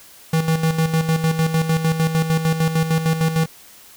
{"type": "tone with tremolo", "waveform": "square", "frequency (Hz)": 161.2, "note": "E3", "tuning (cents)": -38, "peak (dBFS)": -15, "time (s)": [0.33, 3.46], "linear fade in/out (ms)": 5, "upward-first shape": "square", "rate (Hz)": 6.6, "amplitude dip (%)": 60, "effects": ["white hiss -45 dBFS RMS until 3.96 s"]}